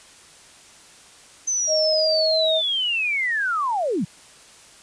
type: linear sweep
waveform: sine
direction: down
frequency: 6190 to 141.1 Hz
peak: -20 dBFS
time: 1.47-4.05 s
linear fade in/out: 10 ms
type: tone with pitch glide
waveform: sine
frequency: 622.3 to 638 Hz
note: D#5 to D#5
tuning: 0 to +43 cents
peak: -19 dBFS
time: 1.67-2.62 s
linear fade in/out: 50 ms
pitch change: +43 cents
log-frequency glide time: 1.83-2.4 s
effects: white hiss -48 dBFS RMS until 4.82 s + resampled to 22050 Hz